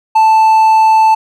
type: tone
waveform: triangle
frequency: 880 Hz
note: A5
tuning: in tune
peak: -3 dBFS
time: 0.15-1.15 s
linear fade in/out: 10 ms
effects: none